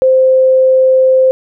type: tone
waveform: sine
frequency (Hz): 521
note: C5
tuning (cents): -7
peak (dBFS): -5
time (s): 0.02-1.31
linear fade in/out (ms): 0
effects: none